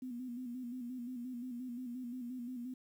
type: tone with vibrato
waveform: sine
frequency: 246.9 Hz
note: B3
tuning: in tune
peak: -40 dBFS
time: 0.02-2.74 s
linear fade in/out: 5 ms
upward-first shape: square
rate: 5.7 Hz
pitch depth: 57 cents each way
effects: 11-bit